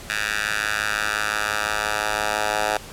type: tone with high-pass filter sweep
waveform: 10% pulse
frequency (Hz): 105.8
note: G#2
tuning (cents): +33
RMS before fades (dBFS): -24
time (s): 0.1-2.77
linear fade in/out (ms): 0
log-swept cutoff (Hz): 1800 to 810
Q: 2.1
effects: pink hiss -39 dBFS RMS until 2.92 s + low-pass 12000 Hz 12 dB/octave